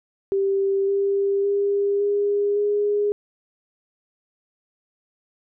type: tone with pitch steps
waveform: sine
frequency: 392 / 397 / 402.1 / 407.2 / 412.4 Hz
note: G4 / G4 / G4 / G#4 / G#4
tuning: 0 / +22 / +44 / -34 / -12 cents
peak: -18 dBFS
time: 0.32-3.12 s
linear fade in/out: 0 ms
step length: 560 ms
effects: none